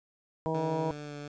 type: harmonic tone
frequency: 160 Hz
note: D#3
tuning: 49 cents sharp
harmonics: 1 / 2 / 3 / 4 / 5 / 6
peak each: -34 / -36 / -33 / -36 / -40 / -36 dBFS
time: 0.46-0.91 s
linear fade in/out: 0 ms
type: tone with vibrato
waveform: 15% pulse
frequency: 146.83 Hz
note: D3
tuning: in tune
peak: -33 dBFS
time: 0.54-1.28 s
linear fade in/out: 5 ms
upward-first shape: sine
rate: 2.7 Hz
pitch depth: 15 cents each way
effects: resampled to 16000 Hz + 10-bit